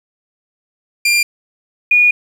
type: tone pair in turn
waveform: sawtooth / sine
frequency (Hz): 2391 / 2448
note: D7 / D#7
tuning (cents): +30 / -29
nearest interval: unison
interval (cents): 41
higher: second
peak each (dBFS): -7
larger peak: neither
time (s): 1.05-1.23 / 1.91-2.11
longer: second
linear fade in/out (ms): 5
effects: low-pass 12000 Hz 12 dB/octave + 7-bit